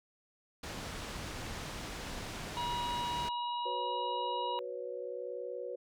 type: low-pass noise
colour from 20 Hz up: pink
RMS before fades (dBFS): -42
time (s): 0.63-3.29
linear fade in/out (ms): 5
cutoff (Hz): 6900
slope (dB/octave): 12
type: harmonic tone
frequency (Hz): 961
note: B5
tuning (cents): -48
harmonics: 1 / 3 / 4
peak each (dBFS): -34 / -44 / -46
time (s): 2.57-4.59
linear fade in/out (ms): 0
type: chord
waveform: sine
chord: F# suspended fourth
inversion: none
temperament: equal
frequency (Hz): 370 / 493.9 / 554.4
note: F#4 / B4 / C#5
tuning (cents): 0 / 0 / 0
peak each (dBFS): -44 / -40 / -43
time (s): 3.65-5.76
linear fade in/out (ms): 10
effects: none